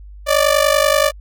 sawtooth ring-modulated tone, 587.3 Hz, D5, in tune, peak -5 dBFS, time 0.26-1.12 s, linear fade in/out 50 ms, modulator 25.2 Hz, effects added 50 Hz sine -34 dBFS peak until 1.2 s

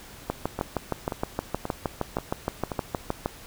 two click trains, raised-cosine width 1 ms, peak -15 / -11 dBFS, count 5 / 20, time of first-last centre 0.59-2.718 / 0.3-3.26 s, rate 1.88 / 6.42 Hz, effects pink hiss -46 dBFS RMS until 3.46 s

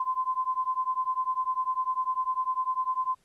sine beating tone pair, 1027 / 1037 Hz, C6 / C6, -33 / -16 cents, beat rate 10 Hz, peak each -29 dBFS, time 0-3.15 s, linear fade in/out 5 ms, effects pink hiss -68 dBFS RMS until 3.24 s + Opus 24 kbps

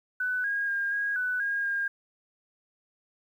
sine tone with pitch steps, 1498 / 1633 / 1612 / 1640 / 1493 / 1627 / 1614 Hz, F#6 / G#6 / G6 / G#6 / F#6 / G#6 / G#6, +21 / -30 / +48 / -22 / +15 / -36 / -50 cents, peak -26 dBFS, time 0.2-1.88 s, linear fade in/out 5 ms, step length 240 ms, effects 10-bit

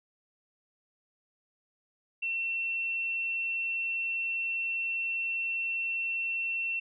sine tone, 2705 Hz, E7, 44 cents sharp, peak -29 dBFS, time 2.22-6.8 s, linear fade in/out 10 ms, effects none

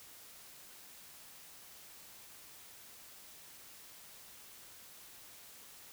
silence, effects white hiss -55 dBFS RMS until 5.92 s

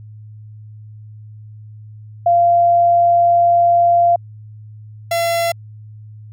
sine / 45% pulse tone pair in turn, 691 / 678.3 Hz, F5 / E5, -19 / +49 cents, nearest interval unison, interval 32 cents, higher first, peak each -9 / -15 dBFS, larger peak first, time 2.26-4.16 / 5.11-5.52 s, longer first, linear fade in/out 5 ms, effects added 107 Hz sine -34 dBFS peak until 6.32 s

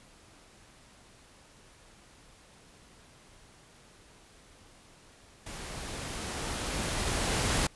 pink noise with level ramp, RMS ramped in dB -42 to -27 dBFS, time 5.46-7.67 s, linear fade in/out 5 ms, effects pink hiss -57 dBFS RMS until 7.75 s + resampled to 24000 Hz

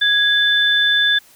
sine tone pair together, 1661.2 / 3520 Hz, G#6 / A7, 0 / 0 cents, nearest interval octave + minor second, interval 1300 cents, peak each -15 / -15 dBFS, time 0.01-1.19 s, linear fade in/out 10 ms, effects white hiss -49 dBFS RMS until 1.35 s

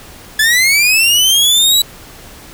sawtooth linear sweep, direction up, 1704 to 3951 Hz, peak -5 dBFS, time 0.39-1.82 s, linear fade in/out 5 ms, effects pink hiss -36 dBFS RMS until 2.53 s

